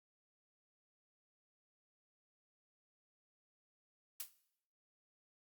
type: noise with exponential decay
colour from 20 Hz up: blue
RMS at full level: -38 dBFS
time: 4.2-4.32 s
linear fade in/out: 2 ms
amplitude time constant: 25 ms
effects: noise-tail reverb RT60 0.7 s tail -17 dB re dry + Opus 48 kbps